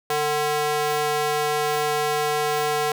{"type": "tone with high-pass filter", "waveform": "square", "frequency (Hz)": 149.8, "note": "D3", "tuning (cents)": 35, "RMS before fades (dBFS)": -23, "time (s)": [0.1, 2.92], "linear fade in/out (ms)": 2, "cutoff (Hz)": 560, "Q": 1.5, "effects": []}